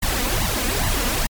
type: noise with flanger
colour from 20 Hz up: pink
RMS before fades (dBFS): -21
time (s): 0.02-1.27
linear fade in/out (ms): 10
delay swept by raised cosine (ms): 1 to 4.1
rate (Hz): 2.4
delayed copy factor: +0.8
effects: MP3 96 kbps